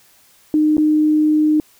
sine tone with dropouts, 305.8 Hz, D#4, 30 cents flat, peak -11 dBFS, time 0.54-1.6 s, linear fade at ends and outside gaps 1 ms, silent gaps 0.769-0.78 s, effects white hiss -52 dBFS RMS until 1.79 s

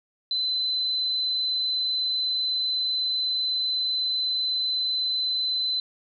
sine tone, 4038 Hz, B7, 38 cents sharp, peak -23 dBFS, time 0.31-5.8 s, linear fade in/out 2 ms, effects none

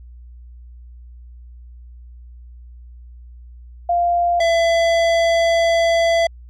sine / square tone pair in turn, 696 / 670.4 Hz, F5 / E5, -6 / +29 cents, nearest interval minor second, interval 65 cents, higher first, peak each -14 / -14 dBFS, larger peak neither, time 3.89-4.4 / 4.4-6.27 s, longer second, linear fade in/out 5 ms, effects added 60 Hz sine -37 dBFS peak until 6.49 s + low-pass 5000 Hz 12 dB/octave

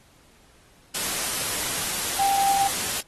sine tone in noise, 791 Hz, G5, 15 cents sharp, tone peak -20 dBFS, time 2.19-2.68 s, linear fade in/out 10 ms, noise white, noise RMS -27 dBFS, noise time 0.94-3.01 s, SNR +4 dB, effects pink hiss -57 dBFS RMS until 3.07 s + AAC 32 kbps

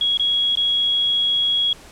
sine tone with dropouts, 3322 Hz, G#7, in tune, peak -16 dBFS, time 0.01-1.73 s, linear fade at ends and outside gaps 2 ms, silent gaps 0.173-0.196 / 0.554-0.572 s, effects pink hiss -44 dBFS RMS until 1.91 s + low-pass 10000 Hz 12 dB/octave

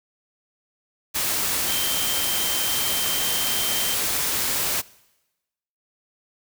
sine tone in noise, 3136 Hz, G7, in tune, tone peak -29 dBFS, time 1.67-3.96 s, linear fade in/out 20 ms, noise white, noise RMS -24 dBFS, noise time 1.14-4.82 s, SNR -8 dB, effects noise-tail reverb RT60 1.0 s tail -22 dB re dry

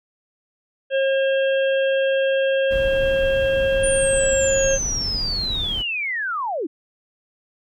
harmonic tone, 539 Hz, C#5, 49 cents flat, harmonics 1 / 3 / 5 / 6, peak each -17 / -27 / -31 / -33 dBFS, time 0.9-4.79 s, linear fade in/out 50 ms
brown noise, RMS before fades -29 dBFS, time 2.7-5.83 s, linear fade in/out 20 ms
sine linear sweep, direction down, 9190 to 272.3 Hz, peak -22 dBFS, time 3.83-6.67 s, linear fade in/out 10 ms
effects none

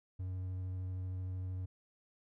triangle tone with vibrato, 92.5 Hz, F#2, in tune, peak -35 dBFS, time 0.19-1.66 s, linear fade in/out 10 ms, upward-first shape triangle, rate 13 Hz, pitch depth 13 cents each way, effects none

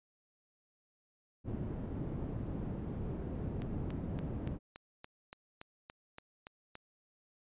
white low-pass noise, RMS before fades -39 dBFS, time 1.44-4.59 s, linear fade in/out 50 ms, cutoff 220 Hz, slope 12 dB/octave
click train, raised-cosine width 0.3 ms, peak -31 dBFS, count 12, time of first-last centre 3.62-6.754 s, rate 3.51 Hz
effects resampled to 8000 Hz

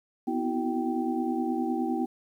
sine tone cluster, 247.3 / 257 / 323.4 / 373.7 / 779 Hz, B3 / C4 / E4 / F#4 / G5, +3 / -31 / -33 / +17 / -11 cents, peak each -30 / -37 / -30 / -35 / -34 dBFS, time 0.27-2.06 s, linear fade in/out 10 ms, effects 10-bit

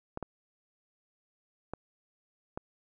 clicks, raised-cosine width 1 ms, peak -22 dBFS, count 4, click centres 0.174 / 0.227 / 1.736 / 2.575 s, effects none

